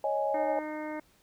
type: chord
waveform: sine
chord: C# suspended second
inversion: none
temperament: just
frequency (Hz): 554.4 / 623.7 / 831.5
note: C#5 / D#5 / G#5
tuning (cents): 0 / +4 / +2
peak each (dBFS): -31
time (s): 0.04-0.59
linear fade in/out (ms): 2
type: harmonic tone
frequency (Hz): 306.1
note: D#4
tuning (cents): -28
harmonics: 1 / 2 / 3 / 4 / 5 / 6 / 7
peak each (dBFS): -37 / -39 / -42 / -50 / -49 / -49 / -47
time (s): 0.34-1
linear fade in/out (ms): 5
effects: pink hiss -65 dBFS RMS until 1.22 s

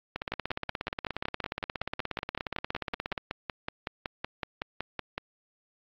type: two click trains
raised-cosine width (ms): 0.3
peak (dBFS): -15 / -15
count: 52 / 27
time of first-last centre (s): 0.16-3.178 / 0.32-5.18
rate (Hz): 16.9 / 5.35
effects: low-pass 4000 Hz 12 dB/octave + AAC 48 kbps

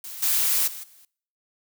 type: noise with level steps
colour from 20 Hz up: blue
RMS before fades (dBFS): -37 / -22 / -37 / -53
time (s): 0.04-1.05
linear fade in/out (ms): 2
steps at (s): 0.22 / 0.67 / 0.83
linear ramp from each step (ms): 10
effects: noise-tail reverb RT60 0.6 s tail -24 dB re dry

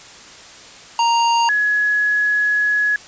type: tone pair in turn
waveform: square / sine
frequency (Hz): 932.3 / 1685.3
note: A#5 / G#6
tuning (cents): 0 / +25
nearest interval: minor seventh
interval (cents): 1025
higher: second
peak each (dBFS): -14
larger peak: neither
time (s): 0.99-1.49 / 1.49-2.96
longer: second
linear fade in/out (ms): 2
effects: white hiss -40 dBFS RMS until 3.07 s + resampled to 16000 Hz

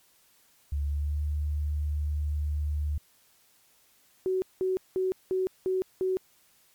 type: tone with pitch glide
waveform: sine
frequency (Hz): 71.8 to 74.33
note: D2 to D2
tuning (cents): -39 to +21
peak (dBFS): -26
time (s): 0.72-2.98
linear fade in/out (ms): 5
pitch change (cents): +60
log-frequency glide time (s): 0.85-1.2
type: tone bursts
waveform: sine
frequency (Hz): 374.4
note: F#4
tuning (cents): +20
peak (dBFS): -24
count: 6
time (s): 4.26-6.17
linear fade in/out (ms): 0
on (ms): 160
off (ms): 190
effects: white hiss -63 dBFS RMS until 6.74 s + MP3 96 kbps

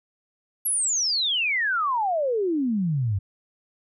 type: exponential sweep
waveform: sine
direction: down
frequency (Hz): 11610 to 92.5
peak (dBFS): -21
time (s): 0.65-3.19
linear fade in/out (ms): 10
effects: none

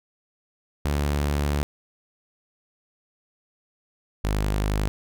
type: tone pair in turn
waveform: sawtooth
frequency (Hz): 72.5 / 51.22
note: D2 / G#1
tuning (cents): -22 / -23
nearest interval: tritone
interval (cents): 601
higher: first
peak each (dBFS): -18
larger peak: neither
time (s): 0.85-1.63 / 4.24-4.88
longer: first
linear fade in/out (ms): 0
effects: none

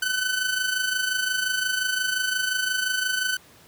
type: tone with amplitude modulation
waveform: sawtooth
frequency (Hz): 1510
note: F#6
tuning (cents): +35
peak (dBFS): -17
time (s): 0.02-3.37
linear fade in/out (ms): 5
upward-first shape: sine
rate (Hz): 25.7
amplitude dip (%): 55
effects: pink hiss -52 dBFS RMS until 3.67 s + high-pass 80 Hz 12 dB/octave

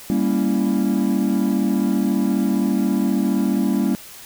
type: chord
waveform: triangle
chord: G diminished seventh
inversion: none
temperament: equal with one note detuned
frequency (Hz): 198.28 / 233.1 / 277.2 / 329.6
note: G3 / Bb3 / Db4 / Fb4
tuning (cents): +20 / 0 / 0 / 0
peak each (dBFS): -18 / -19 / -20 / -23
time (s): 0.1-3.95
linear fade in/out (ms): 0
effects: tanh soft clip ceiling -8 dBFS + white hiss -40 dBFS RMS until 4.25 s

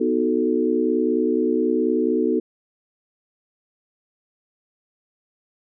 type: chord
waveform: sine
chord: B dominant seventh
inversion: none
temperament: equal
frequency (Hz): 246.9 / 311.1 / 370 / 440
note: B3 / D#4 / F#4 / A4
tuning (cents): 0 / 0 / 0 / 0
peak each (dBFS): -23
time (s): 0-2.4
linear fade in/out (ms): 10
effects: none

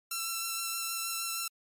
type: tone with vibrato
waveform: 5% pulse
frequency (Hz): 1346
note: E6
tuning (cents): +36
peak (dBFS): -21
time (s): 0.11-1.48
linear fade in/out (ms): 5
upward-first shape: sine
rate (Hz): 6.4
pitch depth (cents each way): 12
effects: MP3 64 kbps

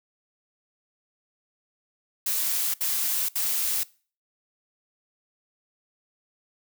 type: noise bursts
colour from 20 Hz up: blue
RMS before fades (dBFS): -26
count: 3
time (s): 2.26-3.834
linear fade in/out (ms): 5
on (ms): 480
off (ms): 67
effects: noise-tail reverb RT60 0.4 s tail -22 dB re dry

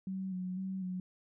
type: tone with vibrato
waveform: sine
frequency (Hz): 186.7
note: F#3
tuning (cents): +16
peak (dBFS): -35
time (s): 0.07-1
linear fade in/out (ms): 2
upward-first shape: square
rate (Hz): 2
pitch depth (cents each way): 31
effects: none

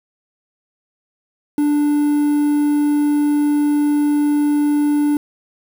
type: tone with quantisation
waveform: triangle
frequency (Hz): 293.7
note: D4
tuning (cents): 0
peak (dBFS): -11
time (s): 1.58-5.17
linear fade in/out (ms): 2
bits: 6
effects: none

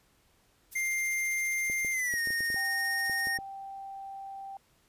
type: noise with tremolo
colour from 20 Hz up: violet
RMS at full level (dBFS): -41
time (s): 0.71-3.3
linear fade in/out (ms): 20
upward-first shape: sine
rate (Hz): 15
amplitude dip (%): 60
type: tone with pitch glide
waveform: square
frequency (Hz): 2100 to 1849.4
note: C7 to A#6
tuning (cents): +6 to -14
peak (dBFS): -29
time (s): 0.75-3.38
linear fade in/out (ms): 10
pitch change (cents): -220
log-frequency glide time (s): 1.92-2.2
type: clicks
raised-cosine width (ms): 2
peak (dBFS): -30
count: 11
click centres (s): 1.699 / 1.848 / 2.139 / 2.273 / 2.305 / 2.406 / 2.502 / 2.544 / 3.097 / 3.271 / 3.388
type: tone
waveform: sine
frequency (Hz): 783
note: G5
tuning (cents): -2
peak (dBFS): -39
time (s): 2.56-4.57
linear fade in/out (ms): 2
effects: pink hiss -67 dBFS RMS until 4.88 s + resampled to 32000 Hz

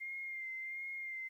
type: tone with vibrato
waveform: sine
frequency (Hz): 2110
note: C7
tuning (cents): +14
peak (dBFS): -40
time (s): 0-1.29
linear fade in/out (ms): 20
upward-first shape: sine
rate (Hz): 1.4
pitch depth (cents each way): 31
effects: 12-bit

